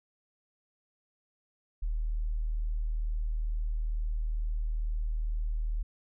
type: tone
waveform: sine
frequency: 38.89 Hz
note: D#1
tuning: in tune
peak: -28 dBFS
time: 1.82-5.83 s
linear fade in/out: 10 ms
effects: none